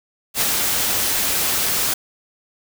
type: noise with ADSR envelope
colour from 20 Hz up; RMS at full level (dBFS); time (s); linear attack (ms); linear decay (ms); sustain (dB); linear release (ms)
white; -17; 0.34-1.94; 75; 21; -3; 6
effects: none